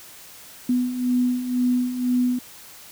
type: beating tone pair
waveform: sine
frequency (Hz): 246.9 / 248.9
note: B3 / B3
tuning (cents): 0 / +14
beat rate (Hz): 2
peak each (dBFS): -26 / -20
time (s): 0.69-2.39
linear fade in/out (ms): 5
effects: white hiss -44 dBFS RMS until 2.91 s